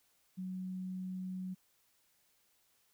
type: tone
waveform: sine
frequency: 185.5 Hz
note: F#3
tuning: 5 cents sharp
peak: -38 dBFS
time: 0.37-1.55 s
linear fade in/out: 20 ms
effects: white hiss -73 dBFS RMS until 2.93 s